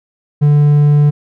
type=tone; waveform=triangle; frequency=146.83 Hz; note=D3; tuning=in tune; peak=-4 dBFS; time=0.41-1.11 s; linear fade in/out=20 ms; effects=none